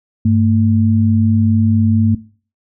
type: tone pair together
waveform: sine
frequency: 99.91 / 224.3 Hz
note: G2 / A3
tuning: +33 / +34 cents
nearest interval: octave + major second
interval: 1401 cents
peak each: -12 dBFS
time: 0.25-2.15 s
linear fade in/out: 5 ms
effects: noise-tail reverb RT60 0.4 s tail -19 dB re dry